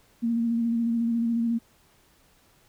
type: tone with vibrato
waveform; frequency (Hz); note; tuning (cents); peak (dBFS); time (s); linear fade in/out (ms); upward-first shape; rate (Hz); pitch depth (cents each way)
sine; 232.1; A#3; -7; -22; 0.22-1.59; 20; square; 14; 21
effects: pink hiss -61 dBFS RMS until 2.68 s